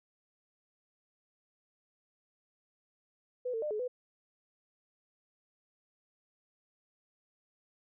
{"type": "tone with pitch steps", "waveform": "sine", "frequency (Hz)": [499, 450.3, 602, 425.8, 499.3], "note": ["B4", "A4", "D5", "G#4", "B4"], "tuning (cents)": [18, 40, 43, 43, 19], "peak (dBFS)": -32, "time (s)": [3.45, 3.88], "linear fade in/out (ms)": 10, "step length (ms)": 86, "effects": []}